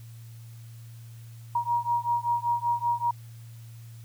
sine beating tone pair, 947 / 952.2 Hz, A#5 / A#5, +27 / +37 cents, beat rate 5.2 Hz, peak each -27 dBFS, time 1.55-3.11 s, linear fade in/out 5 ms, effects added 115 Hz sine -42 dBFS peak until 4.04 s + white hiss -58 dBFS RMS until 4.04 s

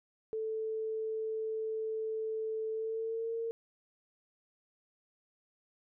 sine tone with pitch glide, 440 to 457.4 Hz, A4 to A#4, 0 to -33 cents, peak -33 dBFS, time 0.33-3.51 s, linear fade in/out 0 ms, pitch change +67 cents, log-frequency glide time 2.71-3.34 s, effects none

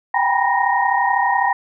sine tone cluster, 776 / 808 / 950 / 986 / 1861 Hz, G5 / G#5 / A#5 / B5 / A#6, -18 / -48 / +33 / -3 / -3 cents, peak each -21 dBFS, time 0.14-1.53 s, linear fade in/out 5 ms, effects none

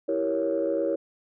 sine chord, E diminished seventh, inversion none, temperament equal, 329.6 / 392 / 466.2 / 554.4 Hz, E4 / G4 / Bb4 / Db5, 0 / 0 / 0 / 0 cents, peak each -28 / -31 / -29 / -26 dBFS, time 0.08-0.96 s, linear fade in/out 10 ms, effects tanh soft clip ceiling -16 dBFS

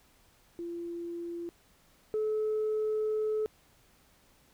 sine tone pair in turn, 342.1 / 431 Hz, F4 / A4, -36 / -36 cents, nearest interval major third, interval 400 cents, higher second, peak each -35 / -26 dBFS, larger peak second, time 0.59-1.49 / 2.14-3.46 s, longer second, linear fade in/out 0 ms, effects tanh soft clip ceiling -25 dBFS + pink hiss -64 dBFS RMS until 4.53 s

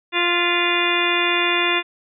harmonic tone with a mistuned harmonic, 349.2 Hz, F4, in tune, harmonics 1 / 2 / 3 / 4 / 5 / 6 / 7 / 8 / 10, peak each -24 / -29 / -25 / -28 / -26 / -25 / -23 / -26 / -25 dBFS, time 0.12-1.83 s, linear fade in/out 50 ms, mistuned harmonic 6, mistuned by -32 cents, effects none

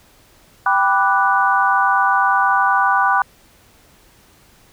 sine chord, G major seventh, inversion none, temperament equal, 784 / 987.8 / 1174.7 / 1480 Hz, G5 / B5 / D6 / F#6, 0 / 0 / 0 / 0 cents, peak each -18 dBFS, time 0.66-3.22 s, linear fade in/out 2 ms, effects pink hiss -51 dBFS RMS until 4.72 s

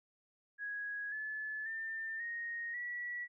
sine tone with pitch steps, 1661.2 / 1726.7 / 1794.9 / 1865.7 / 1939.3 Hz, G#6 / A6 / A6 / A#6 / B6, 0 / -33 / +34 / +1 / -32 cents, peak -38 dBFS, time 0.58-3.28 s, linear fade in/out 50 ms, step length 540 ms, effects none

